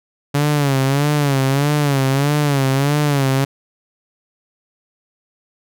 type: tone with vibrato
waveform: sawtooth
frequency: 141 Hz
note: C#3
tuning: 30 cents sharp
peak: -10 dBFS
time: 0.34-3.45 s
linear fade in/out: 10 ms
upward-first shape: sine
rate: 1.6 Hz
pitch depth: 96 cents each way
effects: none